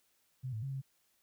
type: tone with pitch steps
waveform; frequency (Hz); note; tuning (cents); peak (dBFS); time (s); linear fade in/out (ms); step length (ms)
sine; 129 / 109.4 / 136 / 134.6; C3 / A2 / C#3 / C3; -24 / -9 / -33 / +49; -36; 0.43-0.818; 20; 97
effects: white hiss -74 dBFS RMS until 1.22 s